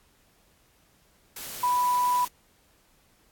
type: tone in noise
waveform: sine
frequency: 987.8 Hz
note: B5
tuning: in tune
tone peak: -21 dBFS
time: 1.63-2.25 s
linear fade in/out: 5 ms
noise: white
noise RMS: -38 dBFS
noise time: 1.36-2.28 s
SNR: +14 dB
effects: pink hiss -63 dBFS RMS until 3.31 s + AAC 64 kbps